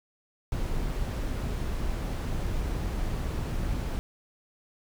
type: noise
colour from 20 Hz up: brown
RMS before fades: -30 dBFS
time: 0.52-3.99 s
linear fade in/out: 0 ms
effects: none